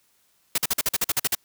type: noise bursts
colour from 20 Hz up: white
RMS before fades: -22 dBFS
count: 11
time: 0.55-1.351 s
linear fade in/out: 5 ms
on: 31 ms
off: 46 ms
effects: white hiss -65 dBFS RMS until 1.44 s